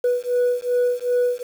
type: beating tone pair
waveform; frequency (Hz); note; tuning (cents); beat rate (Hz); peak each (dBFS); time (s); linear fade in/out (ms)
sine; 489.7 / 492.3; B4 / B4; -15 / -6; 2.6; -19; 0.04-1.43; 5
effects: tanh soft clip ceiling -14 dBFS + 7-bit